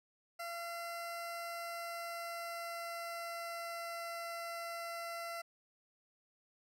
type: tone with pitch glide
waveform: 20% pulse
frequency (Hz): 682 to 678.1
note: F5 to E5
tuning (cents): -41 to +49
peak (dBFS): -36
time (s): 0.39-5.42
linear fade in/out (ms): 10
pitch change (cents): -10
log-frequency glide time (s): 1.4-4.15
effects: none